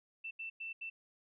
sine tone bursts at uneven times, 2672 Hz, E7, 23 cents sharp, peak -40 dBFS, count 4, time 0.24-0.31 / 0.39-0.5 / 0.6-0.73 / 0.81-0.9 s, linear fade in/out 10 ms, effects none

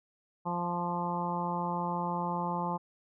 harmonic tone with a mistuned harmonic, 174.61 Hz, F3, in tune, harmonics 1 / 2 / 3 / 4 / 5 / 6 / 7, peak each -35 / -42 / -41 / -42 / -34 / -37 / -46 dBFS, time 0.45-2.78 s, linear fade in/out 20 ms, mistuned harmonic 7, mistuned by -17 cents, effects none

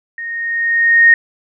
sine tone with level ramp, 1855 Hz, A#6, 9 cents flat, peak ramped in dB -23 to -3 dBFS, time 0.18-1.14 s, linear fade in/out 2 ms, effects none

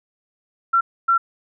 sine tone bursts at uneven times, 1359 Hz, F6, 48 cents flat, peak -13 dBFS, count 2, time 0.73-0.81 / 1.08-1.18 s, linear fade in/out 10 ms, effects none

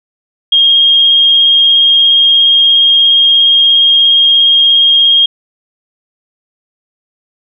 sine tone with vibrato, 3240 Hz, G#7, 43 cents flat, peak -4 dBFS, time 0.52-5.26 s, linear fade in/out 5 ms, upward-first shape sine, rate 17 Hz, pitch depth 12 cents each way, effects none

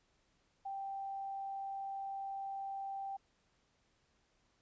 sine tone, 784 Hz, G5, in tune, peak -39 dBFS, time 0.65-3.17 s, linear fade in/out 10 ms, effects pink hiss -75 dBFS RMS until 4.61 s + resampled to 16000 Hz

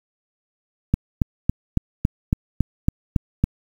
click train, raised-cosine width 5 ms, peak -4 dBFS, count 10, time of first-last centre 0.94-3.44 s, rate 3.6 Hz, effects 7-bit

